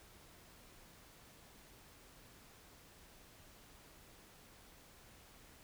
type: silence
effects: pink hiss -61 dBFS RMS until 5.63 s